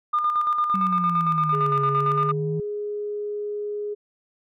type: tone with tremolo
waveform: sine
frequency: 1210 Hz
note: D#6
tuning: 49 cents flat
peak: -17 dBFS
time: 0.13-2.32 s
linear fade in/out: 10 ms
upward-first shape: square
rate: 8.8 Hz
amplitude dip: 45%
type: exponential two-way sweep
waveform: sine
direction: down then up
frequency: 193.3 to 138.59 to 159.5 Hz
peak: -24 dBFS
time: 0.74-2.6 s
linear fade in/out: 2 ms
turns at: 1.85 s
type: tone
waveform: sine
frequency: 415.3 Hz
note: G#4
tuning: in tune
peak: -26 dBFS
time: 1.52-3.95 s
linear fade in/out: 20 ms
effects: tanh soft clip ceiling -13 dBFS